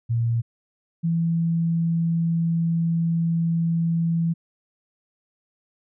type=tone pair in turn; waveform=sine; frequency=116.54 / 166.49 Hz; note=A#2 / E3; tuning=0 / +18 cents; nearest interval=tritone; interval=618 cents; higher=second; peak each=-19 dBFS; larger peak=neither; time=0.09-0.42 / 1.03-4.34 s; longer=second; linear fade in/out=20 ms; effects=none